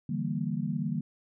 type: chord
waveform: sine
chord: E half-diminished seventh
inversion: third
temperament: equal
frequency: 146.83 / 164.81 / 196 / 233.1 Hz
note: D3 / E3 / G3 / Bb3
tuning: 0 / 0 / 0 / 0 cents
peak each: -34 dBFS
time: 0.09-1.01 s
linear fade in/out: 5 ms
effects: none